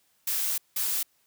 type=noise bursts at uneven times; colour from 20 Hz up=blue; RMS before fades=-28 dBFS; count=2; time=0.27-0.58 / 0.76-1.03 s; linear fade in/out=5 ms; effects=white hiss -68 dBFS RMS until 1.26 s